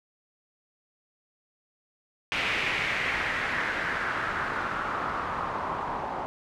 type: noise with low-pass filter sweep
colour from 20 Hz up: white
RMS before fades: -30 dBFS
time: 2.32-6.26 s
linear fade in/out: 0 ms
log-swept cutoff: 2500 to 900 Hz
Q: 2.9
effects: none